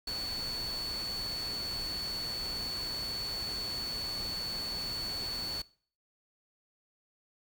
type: tone in noise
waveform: sine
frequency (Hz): 4441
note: C#8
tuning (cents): +2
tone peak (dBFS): -34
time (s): 0.07-5.62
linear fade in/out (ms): 5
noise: pink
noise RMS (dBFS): -43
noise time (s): 0.07-5.62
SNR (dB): +6
effects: noise-tail reverb RT60 0.5 s tail -22 dB re dry